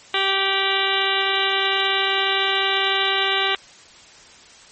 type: harmonic tone with a mistuned harmonic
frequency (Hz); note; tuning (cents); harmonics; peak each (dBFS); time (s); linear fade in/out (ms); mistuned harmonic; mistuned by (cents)
389.1; G4; -13; 1 / 2 / 3 / 4 / 5 / 6 / 7 / 8 / 9 / 10; -27 / -27 / -27 / -27 / -27 / -27 / -27 / -27 / -27 / -27; 0.14-3.55; 2; 7; +66
effects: white hiss -46 dBFS RMS until 4.71 s + MP3 32 kbps